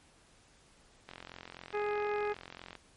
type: click train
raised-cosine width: 0.3 ms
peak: -29 dBFS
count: 74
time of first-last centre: 1.09-2.753 s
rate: 43.9 Hz
type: harmonic tone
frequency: 415.7 Hz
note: G#4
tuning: 2 cents sharp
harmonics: 1 / 2 / 3 / 4 / 5 / 6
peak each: -32 / -38 / -42 / -44 / -46 / -48 dBFS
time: 1.73-2.34 s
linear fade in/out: 20 ms
effects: pink hiss -63 dBFS RMS until 2.96 s + MP3 48 kbps